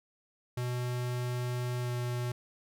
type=tone with pitch glide; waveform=square; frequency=123.47 to 122.4 Hz; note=B2 to B2; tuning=0 to -15 cents; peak=-32 dBFS; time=0.57-2.32 s; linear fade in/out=5 ms; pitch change=-15 cents; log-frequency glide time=1.81-1.9 s; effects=none